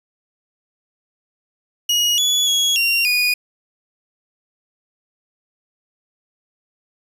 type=tone with pitch steps; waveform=30% pulse; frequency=2891 / 3411 / 3334 / 2761 / 2462 Hz; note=F#7 / G#7 / G#7 / F7 / D#7; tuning=-41 / +46 / +6 / -20 / -19 cents; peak=-12 dBFS; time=1.89-3.34 s; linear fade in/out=5 ms; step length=290 ms; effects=resampled to 32000 Hz + 9-bit